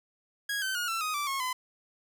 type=tone with pitch steps; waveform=sawtooth; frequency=1650 / 1539.5 / 1436.4 / 1340.2 / 1250.5 / 1166.7 / 1088.6 / 1015.7 Hz; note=G#6 / G6 / F6 / E6 / D#6 / D6 / C#6 / B5; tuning=-12 / -32 / +48 / +28 / +8 / -12 / -32 / +48 cents; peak=-26 dBFS; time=0.49-1.53 s; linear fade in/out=5 ms; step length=130 ms; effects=none